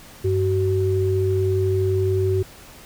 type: tone pair together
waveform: sine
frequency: 97.09 / 377.1 Hz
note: G2 / F#4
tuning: -16 / +33 cents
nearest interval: octave + major seventh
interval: 2349 cents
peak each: -20 dBFS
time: 0.24-2.43 s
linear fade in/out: 10 ms
effects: pink hiss -44 dBFS RMS until 2.85 s